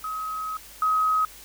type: tone pair in turn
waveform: sine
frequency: 1272 / 1267.3 Hz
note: D#6 / D#6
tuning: +38 / +31 cents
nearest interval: unison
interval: 7 cents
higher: first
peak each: -28 / -19 dBFS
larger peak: second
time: 0.04-0.57 / 0.82-1.25 s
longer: first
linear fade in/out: 2 ms
effects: added 50 Hz sine -54 dBFS peak until 1.44 s + white hiss -46 dBFS RMS until 1.44 s